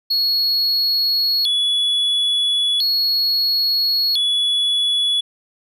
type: tone with vibrato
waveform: triangle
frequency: 3841 Hz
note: B7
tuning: 49 cents flat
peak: -14 dBFS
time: 0.1-5.21 s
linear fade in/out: 10 ms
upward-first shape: square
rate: 0.37 Hz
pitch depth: 210 cents each way
effects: none